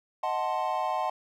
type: chord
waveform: triangle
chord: D# diminished seventh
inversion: none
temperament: equal with one note detuned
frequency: 625.5 / 740 / 880 / 1046.5 Hz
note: D#5 / F#5 / A5 / C6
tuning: +9 / 0 / 0 / 0 cents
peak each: -32 / -29 / -30 / -31 dBFS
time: 0.23-1.1 s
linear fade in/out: 5 ms
effects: none